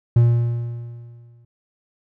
triangle tone with exponential decay, 118.4 Hz, A#2, 27 cents sharp, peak -7 dBFS, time 0.16-1.45 s, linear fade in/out 5 ms, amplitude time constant 280 ms, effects none

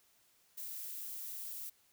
violet noise, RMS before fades -44 dBFS, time 0.57-1.7 s, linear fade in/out 10 ms, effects white hiss -70 dBFS RMS until 1.92 s

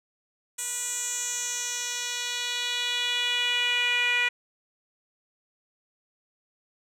10% pulse tone with band-pass filter sweep, 486.8 Hz, B4, 25 cents flat, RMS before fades -28 dBFS, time 0.58-4.29 s, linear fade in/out 10 ms, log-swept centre 8600 to 2300 Hz, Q 2.9, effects none

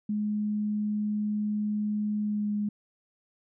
sine tone with pitch glide, 210 to 207.8 Hz, G#3 to G#3, +19 to +1 cents, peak -26 dBFS, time 0.09-2.69 s, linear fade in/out 5 ms, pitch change -18 cents, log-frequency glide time 2.21-2.52 s, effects none

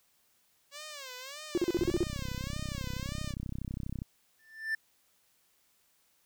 5% pulse tone with vibrato, 554.4 Hz, C#5, in tune, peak -31 dBFS, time 0.71-3.35 s, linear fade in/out 50 ms, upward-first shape sine, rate 1.7 Hz, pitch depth 180 cents each way
sine tone bursts, 349.2 Hz, F4, in tune, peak -24 dBFS, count 8, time 1.55-2.031 s, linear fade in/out 0 ms, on 26 ms, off 39 ms
click train, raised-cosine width 5 ms, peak -25 dBFS, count 73, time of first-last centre 1.79-4.019 s, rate 32.3 Hz
triangle tone with exponential growth, 1774 Hz, A6, 14 cents sharp, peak -25 dBFS, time 4.39-4.75 s, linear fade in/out 5 ms, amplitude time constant 78 ms
effects white hiss -70 dBFS RMS until 6.25 s

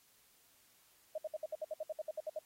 sine tone bursts, 622.3 Hz, D#5, in tune, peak -36 dBFS, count 14, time 1.15-2.39 s, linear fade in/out 5 ms, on 31 ms, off 62 ms, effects white hiss -68 dBFS RMS until 2.45 s + AAC 48 kbps

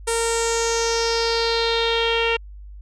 sawtooth tone with low-pass filter sweep, 460.3 Hz, A#4, 22 cents flat, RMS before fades -21 dBFS, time 0.07-2.37 s, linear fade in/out 10 ms, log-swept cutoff 9000 to 2800 Hz, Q 4.9, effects added 50 Hz sine -36 dBFS peak until 2.81 s

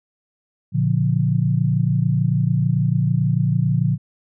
sine chord, Bb major, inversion none, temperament equal with one note detuned, 116.54 / 143.31 / 174.61 Hz, Bb2 / D3 / F3, 0 / -42 / 0 cents, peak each -20 / -19 / -21 dBFS, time 0.72-3.98 s, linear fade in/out 50 ms, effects none

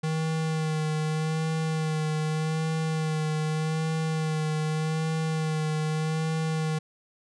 square tone with vibrato, 157.2 Hz, D#3, 18 cents sharp, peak -26 dBFS, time 0.03-6.79 s, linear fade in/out 10 ms, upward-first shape sine, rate 0.83 Hz, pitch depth 26 cents each way, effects resampled to 22050 Hz

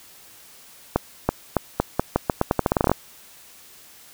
accelerating click train, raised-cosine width 1 ms, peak -3 dBFS, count 18, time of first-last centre 0.96-2.916 s, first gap 330 ms, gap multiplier 0.84, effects white hiss -48 dBFS RMS until 4.13 s

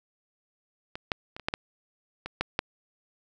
clicks, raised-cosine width 0.3 ms, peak -20 / -10 / -23 / -26 / -10 / -12 / -19 / -10 / -8 dBFS, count 9, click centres 0.955 / 1.118 / 1.365 / 1.397 / 1.485 / 1.539 / 2.26 / 2.41 / 2.591 s, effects none

